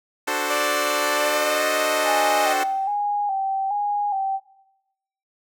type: chord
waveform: 10% pulse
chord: D dominant seventh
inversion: none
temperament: equal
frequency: 293.7 / 370 / 440 / 523.3 Hz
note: D4 / F#4 / A4 / C5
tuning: 0 / 0 / 0 / 0 cents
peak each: -20 dBFS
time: 0.27-2.64 s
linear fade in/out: 10 ms
type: tone with pitch glide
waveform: sawtooth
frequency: 587.3 to 621.9 Hz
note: D5 to D#5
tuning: 0 to -1 cents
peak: -18 dBFS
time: 0.49-2.54 s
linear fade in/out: 20 ms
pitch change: +99 cents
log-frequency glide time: 1.13-1.73 s
type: tone with vibrato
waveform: sine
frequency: 799 Hz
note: G5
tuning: 33 cents sharp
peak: -21 dBFS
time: 2.04-4.4 s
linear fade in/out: 50 ms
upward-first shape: square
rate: 1.2 Hz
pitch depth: 50 cents each way
effects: noise-tail reverb RT60 0.9 s tail -17 dB re dry